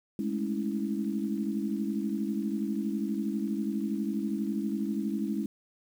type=chord; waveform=sine; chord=A major seventh; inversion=third; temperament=equal with one note detuned; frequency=207.7 / 220 / 277.2 / 325.7 Hz; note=G#3 / A3 / C#4 / E4; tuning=0 / 0 / 0 / -21 cents; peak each=-31 / -37 / -35 / -35 dBFS; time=0.19-5.46 s; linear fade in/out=2 ms; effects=9-bit